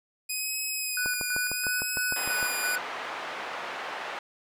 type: tone with vibrato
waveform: 10% pulse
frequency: 2495 Hz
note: D#7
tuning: 4 cents sharp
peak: -21 dBFS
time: 0.29-2.76 s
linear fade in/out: 10 ms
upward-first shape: sine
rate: 0.75 Hz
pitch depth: 42 cents each way
type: tone with tremolo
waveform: triangle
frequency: 1485 Hz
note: F#6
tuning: 6 cents sharp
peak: -26 dBFS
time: 0.97-2.78 s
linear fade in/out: 2 ms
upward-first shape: square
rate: 3 Hz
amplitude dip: 60%
type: click train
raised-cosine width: 1 ms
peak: -21 dBFS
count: 10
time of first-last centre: 1.06-2.428 s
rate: 6.58 Hz
type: band-pass noise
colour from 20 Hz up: pink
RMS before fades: -36 dBFS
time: 2.16-4.19 s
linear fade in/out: 2 ms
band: 730 to 2200 Hz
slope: 12 dB/octave
effects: none